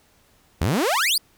sawtooth exponential sweep, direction up, 68.2 to 5110 Hz, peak -15 dBFS, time 0.61-1.18 s, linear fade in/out 5 ms, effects pink hiss -59 dBFS RMS until 1.37 s

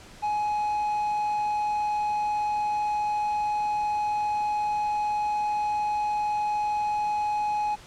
triangle tone, 839 Hz, G#5, 17 cents sharp, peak -22 dBFS, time 0.22-7.76 s, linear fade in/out 20 ms, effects pink hiss -48 dBFS RMS until 7.86 s + low-pass 8000 Hz 12 dB/octave

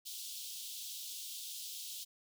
pink high-pass noise, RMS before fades -45 dBFS, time 0.05-2.05 s, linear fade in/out 20 ms, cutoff 3100 Hz, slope 48 dB/octave, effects none

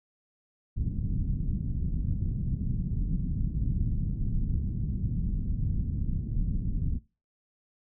pink low-pass noise, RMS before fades -29 dBFS, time 0.76-6.99 s, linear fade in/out 20 ms, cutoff 200 Hz, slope 24 dB/octave, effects noise-tail reverb RT60 0.3 s tail -20 dB re dry

